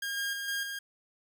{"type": "tone with level steps", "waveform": "sawtooth", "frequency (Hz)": 1618, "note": "G#6", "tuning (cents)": -46, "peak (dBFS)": [-29, -27, -31, -27, -32], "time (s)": [0.02, 0.79], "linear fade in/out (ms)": 5, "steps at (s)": [0.17, 0.33, 0.48, 0.63], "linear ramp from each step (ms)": 2, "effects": []}